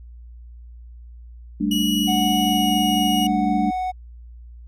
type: chord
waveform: sine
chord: G suspended second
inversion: none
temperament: equal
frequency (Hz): 196 / 220 / 293.7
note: G3 / A3 / D4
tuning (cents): 0 / 0 / 0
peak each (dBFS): -23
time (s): 1.6-3.71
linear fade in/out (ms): 10
type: tone with pitch glide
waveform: 40% pulse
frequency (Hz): 2917 to 2894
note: F#7 to F#7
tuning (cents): -25 to -39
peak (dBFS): -22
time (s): 1.71-3.27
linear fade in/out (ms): 5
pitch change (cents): -14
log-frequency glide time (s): 2.42-2.74
type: tone with vibrato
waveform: triangle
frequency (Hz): 740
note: F#5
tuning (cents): 0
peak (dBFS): -20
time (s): 2.07-3.92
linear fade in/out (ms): 20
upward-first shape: triangle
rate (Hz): 19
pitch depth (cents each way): 9
effects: added 59 Hz sine -38 dBFS peak until 4.67 s